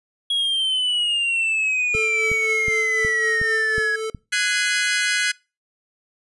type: exponential sweep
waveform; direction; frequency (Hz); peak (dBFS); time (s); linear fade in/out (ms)
triangle; down; 3322 to 1661.2; -17; 0.3-3.96; 5
type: tone with tremolo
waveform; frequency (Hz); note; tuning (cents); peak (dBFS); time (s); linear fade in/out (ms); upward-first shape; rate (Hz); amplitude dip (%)
square; 440; A4; 0; -24; 1.94-4.1; 2; sine; 3.9; 50
type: click train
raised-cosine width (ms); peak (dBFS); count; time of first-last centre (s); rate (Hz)
5; -18; 7; 1.95-4.148; 2.73
type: chord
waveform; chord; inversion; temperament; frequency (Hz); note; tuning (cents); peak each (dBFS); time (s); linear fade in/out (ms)
sawtooth; Ab dominant seventh; third; equal with one note detuned; 1480 / 1661.2 / 2051 / 2489; Gb6 / Ab6 / C7 / Eb7; 0 / 0 / -35 / 0; -20 / -20 / -20 / -25; 4.32-5.32; 10
effects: noise-tail reverb RT60 0.3 s tail -25 dB re dry + resampled to 24000 Hz